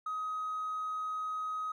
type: tone with hard clipping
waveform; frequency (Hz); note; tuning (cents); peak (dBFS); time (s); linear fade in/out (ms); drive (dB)
sine; 1261; D#6; +23; -34; 0.06-1.72; 5; 1
effects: none